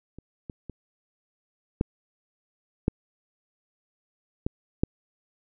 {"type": "clicks", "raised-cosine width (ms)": 3, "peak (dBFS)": [-29, -23, -24, -9, -8, -13, -8], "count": 7, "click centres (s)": [0.186, 0.498, 0.697, 1.811, 2.881, 4.465, 4.835], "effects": []}